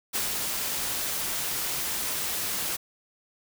white noise with ADSR envelope, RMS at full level -27 dBFS, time 0.13-2.77 s, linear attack 25 ms, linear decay 130 ms, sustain -3 dB, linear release 15 ms, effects none

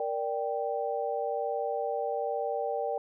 sine chord, G minor, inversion first, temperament equal, 466.2 / 587.3 / 784 Hz, Bb4 / D5 / G5, 0 / 0 / 0 cents, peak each -33 dBFS, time 0-2.98 s, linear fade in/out 2 ms, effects none

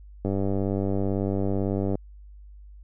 click train, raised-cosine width 2 ms, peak -14 dBFS, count 168, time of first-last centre 0.25-1.954 s, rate 98 Hz, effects added 50 Hz sine -43 dBFS peak until 2.83 s

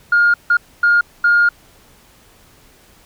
sine tone bursts at uneven times, 1418 Hz, F6, 26 cents sharp, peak -8 dBFS, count 4, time 0.12-0.34 / 0.5-0.57 / 0.83-1.01 / 1.24-1.49 s, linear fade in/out 5 ms, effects tanh soft clip ceiling -5 dBFS + pink hiss -49 dBFS RMS until 3.05 s

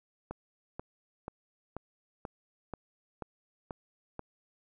click train, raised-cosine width 1 ms, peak -24 dBFS, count 9, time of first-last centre 0.31-4.193 s, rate 2.06 Hz, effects none

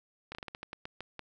slowing click train, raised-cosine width 0.3 ms, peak -24 dBFS, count 11, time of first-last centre 0.32-1.193 s, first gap 29 ms, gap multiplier 1.23, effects none

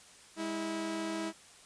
sawtooth tone pair together, 204.7 / 324.9 Hz, G#3 / E4, -25 / -25 cents, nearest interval minor sixth, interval 800 cents, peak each -37 / -31 dBFS, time 0.36-1.33 s, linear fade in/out 50 ms, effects white hiss -56 dBFS RMS until 1.65 s + resampled to 22050 Hz

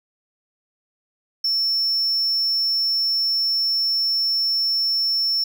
triangle tone, 5400 Hz, E8, 41 cents sharp, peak -17 dBFS, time 1.44-5.44 s, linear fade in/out 5 ms, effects none

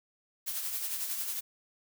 blue noise with tremolo, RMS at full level -33 dBFS, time 0.46-1.41 s, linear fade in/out 20 ms, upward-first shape triangle, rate 11 Hz, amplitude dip 50%, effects none

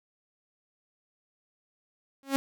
sawtooth tone with exponential growth, 272.8 Hz, C#4, 28 cents flat, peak -16 dBFS, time 2.23-2.36 s, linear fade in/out 0 ms, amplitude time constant 28 ms, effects none

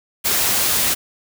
white noise, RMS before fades -18 dBFS, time 0.24-0.95 s, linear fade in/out 20 ms, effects none

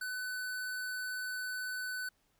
square tone, 1503 Hz, F#6, 27 cents sharp, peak -37 dBFS, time 0.01-2.09 s, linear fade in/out 5 ms, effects pink hiss -74 dBFS RMS until 2.39 s

